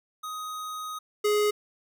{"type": "tone pair in turn", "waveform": "square", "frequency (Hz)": [1253, 418.1], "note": ["D#6", "G#4"], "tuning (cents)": [12, 12], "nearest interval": "octave + perfect fifth", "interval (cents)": 1900, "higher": "first", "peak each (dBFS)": [-34, -22], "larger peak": "second", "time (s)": [[0.23, 0.99], [1.24, 1.51]], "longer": "first", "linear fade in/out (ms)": 10, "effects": []}